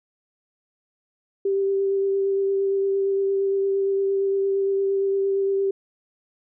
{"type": "tone with vibrato", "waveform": "sine", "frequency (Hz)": 392, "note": "G4", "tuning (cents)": 0, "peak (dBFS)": -19, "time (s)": [1.45, 5.71], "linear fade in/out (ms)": 5, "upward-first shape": "sine", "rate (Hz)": 8.7, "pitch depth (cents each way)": 12, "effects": []}